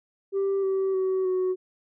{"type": "tone with pitch steps", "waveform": "sine", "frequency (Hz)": [392, 384.6, 377.3, 370.2], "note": ["G4", "G4", "F#4", "F#4"], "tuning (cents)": [0, -33, 34, 1], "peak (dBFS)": -20, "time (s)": [0.32, 1.56], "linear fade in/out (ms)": 50, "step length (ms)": 310, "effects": ["tanh soft clip ceiling -21 dBFS"]}